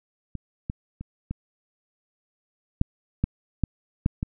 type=clicks; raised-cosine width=5 ms; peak=-20 / -16 / -23 / -17 / -7 / -9 / -9 / -8 / -14 dBFS; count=9; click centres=0.353 / 0.699 / 1.01 / 1.31 / 2.814 / 3.24 / 3.637 / 4.061 / 4.229 s; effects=none